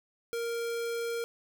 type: tone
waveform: square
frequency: 466.2 Hz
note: A#4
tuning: in tune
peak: -32 dBFS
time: 0.33-1.24 s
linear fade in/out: 0 ms
effects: none